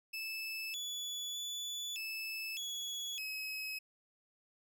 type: tone with pitch steps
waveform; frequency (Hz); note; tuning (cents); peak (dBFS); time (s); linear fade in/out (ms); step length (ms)
30% pulse; 2623 / 3428 / 3458 / 2621 / 3371 / 2559; E7 / A7 / A7 / E7 / G#7 / D#7; -9 / -46 / -31 / -11 / +25 / +48; -36; 0.13-3.79; 10; 610
effects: none